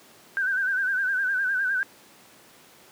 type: tone with vibrato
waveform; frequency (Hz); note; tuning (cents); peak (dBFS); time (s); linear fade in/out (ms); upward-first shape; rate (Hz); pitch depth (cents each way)
sine; 1550; G6; -20; -22; 0.37-1.83; 0; sine; 9.8; 75
effects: pink hiss -52 dBFS RMS until 2.91 s + high-pass 200 Hz 12 dB/octave